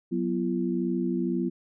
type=tone cluster; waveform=sine; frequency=184.6 / 246.6 / 339.8 Hz; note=F#3 / B3 / F4; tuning=-4 / -2 / -47 cents; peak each=-29 dBFS; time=0.11-1.5 s; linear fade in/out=20 ms; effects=none